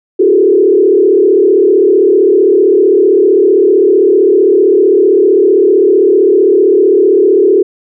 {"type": "tone with frequency modulation", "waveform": "sine", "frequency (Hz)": 392, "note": "G4", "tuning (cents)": 0, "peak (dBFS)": -4, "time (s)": [0.19, 7.63], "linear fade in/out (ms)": 10, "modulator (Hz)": 35.5, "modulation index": 1.4, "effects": []}